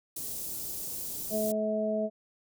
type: band-stop noise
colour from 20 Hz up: white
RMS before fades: -37 dBFS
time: 0.16-1.52 s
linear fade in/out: 5 ms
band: 430 to 6900 Hz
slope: 12 dB/octave
type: harmonic tone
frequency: 215.1 Hz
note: A3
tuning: 39 cents flat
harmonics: 1 / 2 / 3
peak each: -32 / -35 / -29 dBFS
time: 1.3-2.1 s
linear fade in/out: 50 ms
effects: none